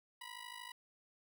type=ring-modulated tone; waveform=15% pulse; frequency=977 Hz; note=B5; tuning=19 cents flat; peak=-38 dBFS; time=0.21-0.72 s; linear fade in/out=2 ms; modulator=26.4 Hz; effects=none